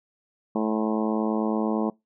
harmonic tone with a mistuned harmonic, 109.1 Hz, A2, 14 cents flat, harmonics 2 / 3 / 4 / 5 / 6 / 7 / 8 / 9 / 10, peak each -25 / -29 / -31 / -33 / -35 / -36 / -37 / -38 / -39 dBFS, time 0.55-1.9 s, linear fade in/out 5 ms, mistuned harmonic 10, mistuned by -30 cents, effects noise-tail reverb RT60 0.2 s tail -25 dB re dry

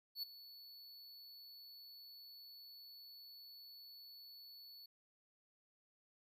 square tone with ADSR envelope, 4435 Hz, C#8, in tune, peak -39 dBFS, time 0.15-4.86 s, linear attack 78 ms, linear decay 10 ms, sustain -16 dB, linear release 4 ms, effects none

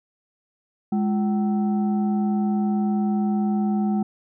sine tone with frequency modulation, 207.7 Hz, G#3, in tune, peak -19 dBFS, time 0.92-4.03 s, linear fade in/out 5 ms, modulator 554 Hz, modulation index 0.5, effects none

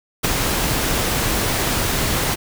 pink noise with ADSR envelope, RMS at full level -17 dBFS, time 0.23-2.36 s, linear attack 16 ms, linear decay 19 ms, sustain -3 dB, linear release 24 ms, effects none

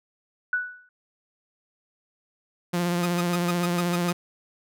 sine tone with exponential decay, 1480 Hz, F#6, in tune, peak -19 dBFS, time 0.53-0.89 s, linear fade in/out 2 ms, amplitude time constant 78 ms
sawtooth tone with vibrato, 174.7 Hz, F3, 1 cent sharp, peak -19 dBFS, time 2.73-4.13 s, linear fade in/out 10 ms, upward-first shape triangle, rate 16 Hz, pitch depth 32 cents each way
sawtooth tone bursts, 1244.5 Hz, D#6, in tune, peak -24 dBFS, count 8, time 3.03-4.11 s, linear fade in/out 5 ms, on 30 ms, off 120 ms
effects none

